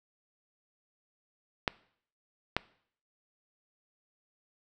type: clicks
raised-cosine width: 0.3 ms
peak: -10 dBFS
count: 2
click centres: 1.678 / 2.566 s
effects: noise-tail reverb RT60 0.6 s tail -21 dB re dry